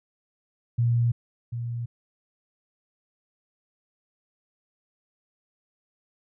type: tone with echo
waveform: sine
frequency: 118.5 Hz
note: A#2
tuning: 29 cents sharp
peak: -19 dBFS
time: 0.78-1.12 s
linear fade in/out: 10 ms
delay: 740 ms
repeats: 1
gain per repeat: -9 dB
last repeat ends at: 1.86 s
effects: none